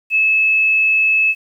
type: tone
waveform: sine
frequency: 2600 Hz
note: E7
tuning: 24 cents flat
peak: -11 dBFS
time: 0.1-1.35 s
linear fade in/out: 50 ms
effects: 8-bit